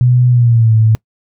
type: tone with pitch glide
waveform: sine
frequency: 124.1 to 110.56 Hz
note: B2 to A2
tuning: +9 to +9 cents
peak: -6 dBFS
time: 0.01-0.95 s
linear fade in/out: 0 ms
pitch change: -200 cents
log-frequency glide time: 0.29-0.74 s
effects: noise-tail reverb RT60 0.1 s tail -25 dB re dry